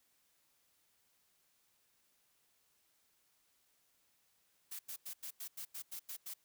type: noise bursts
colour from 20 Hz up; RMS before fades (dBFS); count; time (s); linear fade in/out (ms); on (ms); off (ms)
blue; -45; 10; 4.71-6.34; 10; 82; 90
effects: white hiss -75 dBFS RMS until 6.44 s